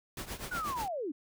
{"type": "noise with tremolo", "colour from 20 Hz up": "pink", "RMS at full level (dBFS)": -38, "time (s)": [0.17, 0.88], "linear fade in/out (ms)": 2, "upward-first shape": "triangle", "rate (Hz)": 8.2, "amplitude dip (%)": 85}
{"type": "linear sweep", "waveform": "sine", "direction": "down", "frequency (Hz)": [1500, 261.6], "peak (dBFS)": -33, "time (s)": [0.51, 1.12], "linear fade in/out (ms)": 10}
{"effects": []}